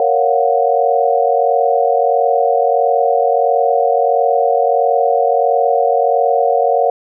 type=chord; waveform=sine; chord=Gb major seventh; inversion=first; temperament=equal; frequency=466.2 / 554.4 / 698.5 / 740 Hz; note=Bb4 / Db5 / F5 / Gb5; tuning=0 / 0 / 0 / 0 cents; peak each=-16 dBFS; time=0-6.9 s; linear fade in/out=2 ms; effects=none